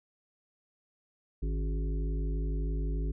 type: harmonic tone with a mistuned harmonic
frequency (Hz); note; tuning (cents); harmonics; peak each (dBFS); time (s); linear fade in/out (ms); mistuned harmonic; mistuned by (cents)
51.7; G#1; -7; 1 / 3 / 5 / 7 / 8; -29 / -39 / -43 / -46 / -47; 1.42-3.12; 10; 5; +110
effects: none